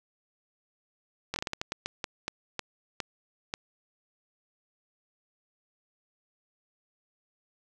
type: slowing click train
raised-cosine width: 0.2 ms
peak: -14 dBFS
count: 14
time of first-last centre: 1.34-3.539 s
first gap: 21 ms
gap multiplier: 1.31
effects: none